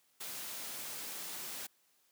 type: noise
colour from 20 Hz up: white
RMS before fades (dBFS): -43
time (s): 0.2-1.67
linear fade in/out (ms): 10
effects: white hiss -72 dBFS RMS until 2.11 s + high-pass 150 Hz 12 dB/octave